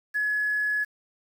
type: tone with quantisation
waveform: sine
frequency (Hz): 1695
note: G#6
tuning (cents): +35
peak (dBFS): -23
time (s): 0.14-0.85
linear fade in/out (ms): 20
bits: 8
effects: none